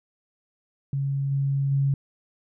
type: tone with level steps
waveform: sine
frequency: 138.3 Hz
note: C#3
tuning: 4 cents flat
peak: -23 / -21 / -19 dBFS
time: 0.93-1.94 s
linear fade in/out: 2 ms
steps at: 1.31 / 1.71 s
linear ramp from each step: 10 ms
effects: none